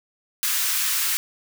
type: high-pass noise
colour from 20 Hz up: white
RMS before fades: -23 dBFS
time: 0.43-1.17 s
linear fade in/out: 0 ms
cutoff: 1200 Hz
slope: 24 dB/octave
effects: none

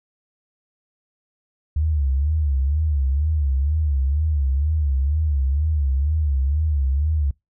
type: tone with vibrato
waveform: sine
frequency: 72.3 Hz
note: D2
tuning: 27 cents flat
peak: -17 dBFS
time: 1.76-7.31 s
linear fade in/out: 5 ms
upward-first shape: sine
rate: 2.1 Hz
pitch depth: 150 cents each way
effects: noise-tail reverb RT60 0.2 s tail -26 dB re dry

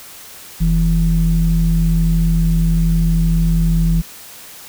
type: tone pair together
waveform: sine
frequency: 43.65 / 164.81 Hz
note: F1 / E3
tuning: 0 / 0 cents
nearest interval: octave + major seventh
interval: 2300 cents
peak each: -13 dBFS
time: 0.6-4.02 s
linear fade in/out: 20 ms
effects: tanh soft clip ceiling -5 dBFS + white hiss -37 dBFS RMS until 4.68 s

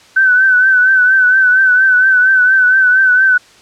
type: tone with vibrato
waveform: sine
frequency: 1519 Hz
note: F#6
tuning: 45 cents sharp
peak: -6 dBFS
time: 0.16-3.38 s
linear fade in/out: 10 ms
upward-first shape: triangle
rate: 4.3 Hz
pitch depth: 60 cents each way
effects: white hiss -43 dBFS RMS until 3.61 s + low-pass 6000 Hz 12 dB/octave

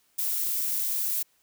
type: noise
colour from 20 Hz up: violet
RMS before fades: -28 dBFS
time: 0.18-1.23 s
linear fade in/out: 10 ms
effects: white hiss -67 dBFS RMS until 1.42 s

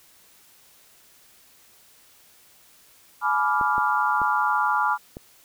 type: chord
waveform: sine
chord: G# diminished seventh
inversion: none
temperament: equal with one note detuned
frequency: 848.6 / 987.8 / 1174.7 / 1396.9 Hz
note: G#5 / B5 / D6 / F6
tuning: +37 / 0 / 0 / 0 cents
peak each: -25 dBFS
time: 3.21-4.98 s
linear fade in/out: 50 ms
type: clicks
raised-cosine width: 2 ms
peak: -22 dBFS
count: 4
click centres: 3.612 / 3.781 / 4.217 / 5.169 s
effects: white hiss -55 dBFS RMS until 5.44 s

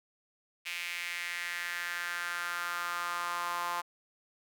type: tone with high-pass filter sweep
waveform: sawtooth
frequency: 174.2 Hz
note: F3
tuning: 4 cents flat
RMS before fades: -36 dBFS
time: 0.65-3.82 s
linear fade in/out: 20 ms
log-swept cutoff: 2400 to 980 Hz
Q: 3.7
effects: none

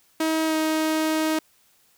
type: tone with pitch glide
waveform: sawtooth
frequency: 318.4 to 314.4 Hz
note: D#4 to D#4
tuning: +40 to +18 cents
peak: -17 dBFS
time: 0.2-1.39 s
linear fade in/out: 5 ms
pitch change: -22 cents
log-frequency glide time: 0.46-0.55 s
effects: white hiss -61 dBFS RMS until 1.97 s

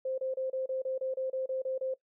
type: tone bursts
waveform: sine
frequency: 523.3 Hz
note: C5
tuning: in tune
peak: -30 dBFS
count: 12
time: 0.05-1.94 s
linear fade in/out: 5 ms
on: 130 ms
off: 30 ms
effects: noise-tail reverb RT60 0.1 s tail -19 dB re dry

